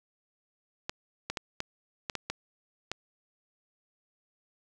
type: clicks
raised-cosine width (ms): 0.2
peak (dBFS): -15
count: 8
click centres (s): 0.895 / 1.3 / 1.372 / 1.604 / 2.098 / 2.153 / 2.3 / 2.916
effects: none